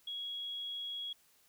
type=tone; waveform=sine; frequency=3322 Hz; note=G#7; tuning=in tune; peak=-38 dBFS; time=0.07-1.13 s; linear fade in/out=5 ms; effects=white hiss -68 dBFS RMS until 1.48 s